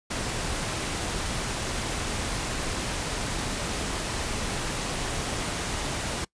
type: noise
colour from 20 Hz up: pink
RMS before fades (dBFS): -30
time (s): 0.1-6.25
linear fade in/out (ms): 10
effects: noise-tail reverb RT60 0.1 s tail -23 dB re dry + resampled to 22050 Hz